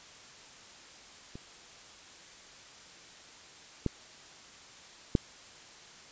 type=clicks; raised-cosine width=3 ms; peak=-30 / -15 / -10 dBFS; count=3; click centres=1.355 / 3.863 / 5.152 s; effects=white hiss -52 dBFS RMS until 6.11 s + resampled to 16000 Hz